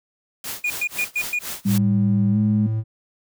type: noise with tremolo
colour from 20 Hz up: white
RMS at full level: -29 dBFS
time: 0.44-1.78 s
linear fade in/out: 2 ms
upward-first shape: sine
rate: 4 Hz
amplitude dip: 95%
type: tone bursts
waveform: triangle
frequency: 2442 Hz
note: D#7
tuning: 33 cents flat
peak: -18 dBFS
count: 5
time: 0.64-1.39 s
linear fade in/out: 5 ms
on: 62 ms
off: 110 ms
type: tone with pitch glide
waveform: sine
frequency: 198.6 to 210.2 Hz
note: G3 to G#3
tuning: +23 to +21 cents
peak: -17 dBFS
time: 1.65-2.67 s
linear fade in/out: 10 ms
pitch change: +98 cents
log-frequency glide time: 2.31-2.37 s
type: tone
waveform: triangle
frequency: 110.2 Hz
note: A2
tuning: 3 cents sharp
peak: -18 dBFS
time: 1.65-2.84 s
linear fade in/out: 50 ms
effects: none